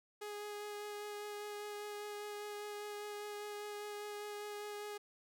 sawtooth tone with vibrato, 415.3 Hz, G#4, in tune, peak -39 dBFS, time 0.21-4.98 s, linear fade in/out 10 ms, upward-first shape sine, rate 5 Hz, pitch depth 11 cents each way, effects none

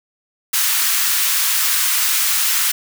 white high-pass noise, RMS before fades -17 dBFS, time 0.53-2.72 s, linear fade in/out 10 ms, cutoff 1100 Hz, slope 24 dB/octave, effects none

